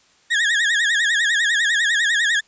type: tone with vibrato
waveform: 35% pulse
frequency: 1760 Hz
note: A6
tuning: in tune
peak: -14 dBFS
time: 0.3-2.41 s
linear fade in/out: 20 ms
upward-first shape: sine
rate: 10 Hz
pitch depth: 140 cents each way
effects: white hiss -56 dBFS RMS until 2.47 s + resampled to 16000 Hz

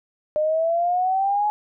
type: exponential sweep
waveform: sine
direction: up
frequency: 604 to 846 Hz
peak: -18 dBFS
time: 0.36-1.5 s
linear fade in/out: 0 ms
effects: none

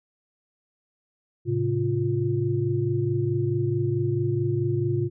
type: tone cluster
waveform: sine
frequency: 110.1 / 134.7 / 350.8 Hz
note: A2 / C#3 / F4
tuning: +2 / -49 / +8 cents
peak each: -26 dBFS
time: 1.45-5.1 s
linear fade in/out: 50 ms
effects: none

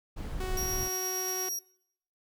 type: noise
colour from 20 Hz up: brown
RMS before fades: -35 dBFS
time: 0.16-0.89 s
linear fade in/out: 20 ms
type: tone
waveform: sawtooth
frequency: 371.8 Hz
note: F#4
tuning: 8 cents sharp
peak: -31 dBFS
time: 0.4-1.49 s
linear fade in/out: 5 ms
type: tone with tremolo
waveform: sawtooth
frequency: 5670 Hz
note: F8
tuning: 25 cents sharp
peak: -29 dBFS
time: 0.57-1.59 s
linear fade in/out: 2 ms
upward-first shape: triangle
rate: 8.6 Hz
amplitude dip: 25%
type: noise with exponential decay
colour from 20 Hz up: white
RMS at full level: -43 dBFS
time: 1.28-1.38 s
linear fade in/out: 1 ms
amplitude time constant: 21 ms
effects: noise-tail reverb RT60 0.7 s tail -22 dB re dry

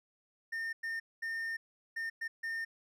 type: tone bursts at uneven times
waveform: triangle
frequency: 1818 Hz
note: A#6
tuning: 44 cents flat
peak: -33 dBFS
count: 6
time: 0.52-0.73 / 0.83-1 / 1.22-1.57 / 1.96-2.1 / 2.21-2.28 / 2.43-2.65 s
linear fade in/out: 10 ms
effects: none

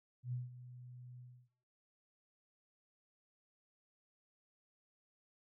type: tone with ADSR envelope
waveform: sine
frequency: 124 Hz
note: B2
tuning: 7 cents sharp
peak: -36 dBFS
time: 0.23-1.49 s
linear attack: 95 ms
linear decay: 170 ms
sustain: -14 dB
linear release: 300 ms
effects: noise-tail reverb RT60 0.8 s tail -26 dB re dry

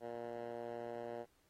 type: tone with band-pass filter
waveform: 10% pulse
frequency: 118.2 Hz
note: A#2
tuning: 24 cents sharp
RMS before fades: -45 dBFS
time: 0-1.26 s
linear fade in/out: 50 ms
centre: 580 Hz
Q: 1.5
effects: pink hiss -75 dBFS RMS until 1.49 s + AAC 48 kbps

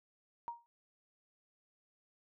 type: tone with exponential decay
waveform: sine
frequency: 940 Hz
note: A#5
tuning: 14 cents sharp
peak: -35 dBFS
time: 0.48-0.66 s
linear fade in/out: 0 ms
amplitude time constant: 38 ms
effects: none

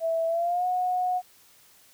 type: tone with pitch glide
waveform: sine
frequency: 657 to 729 Hz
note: E5 to F#5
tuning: -6 to -26 cents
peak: -23 dBFS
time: 0-1.22 s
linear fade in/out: 50 ms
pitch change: +180 cents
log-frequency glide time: 0.27-0.66 s
effects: white hiss -57 dBFS RMS until 1.93 s

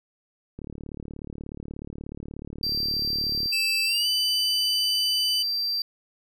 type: click train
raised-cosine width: 3 ms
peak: -24 dBFS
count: 106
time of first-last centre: 0.59-3.459 s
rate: 36.6 Hz
type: tone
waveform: triangle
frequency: 4699 Hz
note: D8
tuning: in tune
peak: -23 dBFS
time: 2.63-5.82 s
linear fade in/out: 2 ms
type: tone with pitch glide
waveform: 45% pulse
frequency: 2637 to 2994 Hz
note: E7 to F#7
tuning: 0 to +20 cents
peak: -25 dBFS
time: 3.52-5.43 s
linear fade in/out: 10 ms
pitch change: +220 cents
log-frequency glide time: 3.85-4.07 s
effects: none

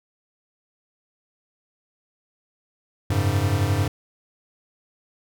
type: chord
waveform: square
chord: F# suspended second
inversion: none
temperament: equal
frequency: 92.5 / 103.83 / 138.59 Hz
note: F#2 / G#2 / C#3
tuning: 0 / 0 / 0 cents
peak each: -24 / -23 / -28 dBFS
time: 3.1-3.88 s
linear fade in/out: 5 ms
effects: none

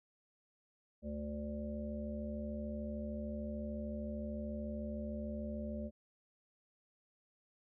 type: harmonic tone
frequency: 73.42 Hz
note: D2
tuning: in tune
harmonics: 1 / 3 / 5 / 7 / 8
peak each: -44 / -41 / -54 / -52 / -46 dBFS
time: 1.02-5.91 s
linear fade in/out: 50 ms
effects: none

